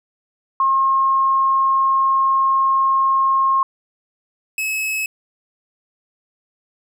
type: tone pair in turn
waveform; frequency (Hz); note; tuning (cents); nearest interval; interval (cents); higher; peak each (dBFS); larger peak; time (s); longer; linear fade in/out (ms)
sine / 45% pulse; 1074 / 2580; C6 / E7; +45 / -38; octave + minor third; 1517; second; -13 / -20; first; 0.6-3.63 / 4.58-5.06; first; 2
effects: none